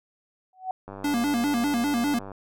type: tone with exponential growth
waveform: sine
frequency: 749 Hz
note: F#5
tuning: 21 cents sharp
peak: -23 dBFS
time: 0.53-0.71 s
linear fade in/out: 2 ms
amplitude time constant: 39 ms
type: click train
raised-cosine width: 1 ms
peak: -25 dBFS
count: 142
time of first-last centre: 0.88-2.317 s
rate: 98.1 Hz
type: tone with vibrato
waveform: square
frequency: 261.6 Hz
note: C4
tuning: in tune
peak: -23 dBFS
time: 1.04-2.19 s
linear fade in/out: 5 ms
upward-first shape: square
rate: 5 Hz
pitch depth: 180 cents each way
effects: none